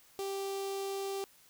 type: tone with notch filter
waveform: sawtooth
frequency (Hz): 392.1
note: G4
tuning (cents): 0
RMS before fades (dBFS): -37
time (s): 0.19-1.24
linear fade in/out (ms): 0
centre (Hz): 1700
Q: 0.91
effects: white hiss -62 dBFS RMS until 1.49 s